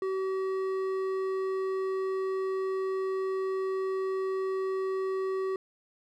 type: tone with hard clipping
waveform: triangle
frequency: 380.9 Hz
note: G4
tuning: 50 cents flat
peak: -30 dBFS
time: 0.02-5.56 s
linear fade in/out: 2 ms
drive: 12 dB
effects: none